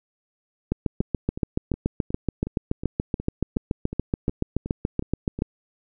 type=two click trains; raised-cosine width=3 ms; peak=-9 / -18 dBFS; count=34 / 13; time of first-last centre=0.72-5.421 / 1.01-5.39 s; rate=7.02 / 2.74 Hz; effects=none